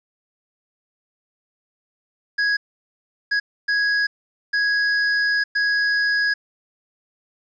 square tone bursts at uneven times, 1661.2 Hz, G#6, in tune, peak -18 dBFS, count 5, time 2.38-2.57 / 3.31-3.4 / 3.68-4.07 / 4.53-5.44 / 5.55-6.34 s, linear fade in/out 10 ms, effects resampled to 16000 Hz + 9-bit

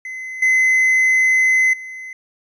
triangle tone with level steps, 2043 Hz, C7, 42 cents flat, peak -25 / -10 / -28 dBFS, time 0.05-2.13 s, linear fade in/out 2 ms, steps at 0.42 / 1.73 s, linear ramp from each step 5 ms, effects resampled to 22050 Hz

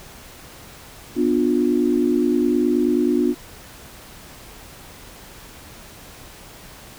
sine chord, B diminished, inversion none, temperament just, 246.9 / 296.3 / 355.6 Hz, B3 / D4 / F4, 0 / +15 / +31 cents, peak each -20 dBFS, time 1.15-3.35 s, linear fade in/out 50 ms, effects pink hiss -42 dBFS RMS until 6.98 s

